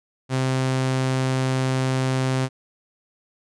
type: tone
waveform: sawtooth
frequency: 130.81 Hz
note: C3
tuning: in tune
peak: -16 dBFS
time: 0.29-2.49 s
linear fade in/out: 50 ms
effects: resampled to 22050 Hz